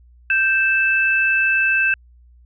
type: tone pair together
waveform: sine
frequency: 1566 / 2634 Hz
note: G6 / E7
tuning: -2 / -2 cents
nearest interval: major sixth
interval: 900 cents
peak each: -17 dBFS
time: 0.3-1.94 s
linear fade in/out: 2 ms
effects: added 60 Hz sine -46 dBFS peak until 2.45 s